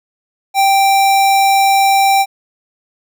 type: tone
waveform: square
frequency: 784 Hz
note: G5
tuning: in tune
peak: -9 dBFS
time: 0.54-2.26 s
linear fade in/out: 50 ms
effects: none